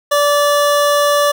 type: tone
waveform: 25% pulse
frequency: 580 Hz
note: D5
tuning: 22 cents flat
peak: -7 dBFS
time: 0.11-1.32 s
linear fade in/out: 10 ms
effects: none